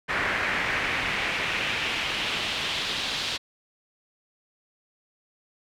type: noise with band-pass filter sweep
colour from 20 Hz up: brown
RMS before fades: -28 dBFS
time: 0.08-3.38 s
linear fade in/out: 20 ms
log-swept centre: 1800 to 3900 Hz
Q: 2.2
effects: none